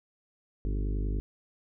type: harmonic tone with a mistuned harmonic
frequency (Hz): 50.3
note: G1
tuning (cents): +45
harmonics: 1 / 2 / 3 / 4 / 5 / 6 / 7 / 8 / 9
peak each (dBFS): -28 / -38 / -42 / -44 / -43 / -43 / -48 / -46 / -52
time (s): 0.65-1.2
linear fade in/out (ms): 0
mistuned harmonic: 3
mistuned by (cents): -110
effects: none